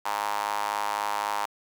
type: tone with high-pass filter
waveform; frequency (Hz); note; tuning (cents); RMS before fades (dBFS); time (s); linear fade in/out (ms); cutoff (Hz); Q
sawtooth; 103.83; G#2; 0; -29; 0.05-1.46; 10; 910; 4.5
effects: 8-bit